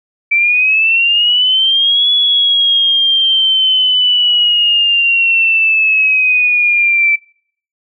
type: linear two-way sweep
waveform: sine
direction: up then down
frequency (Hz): 2322 to 3400 to 2322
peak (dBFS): -8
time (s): 0.31-7.16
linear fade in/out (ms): 10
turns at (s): 2.1
effects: noise-tail reverb RT60 0.6 s tail -26 dB re dry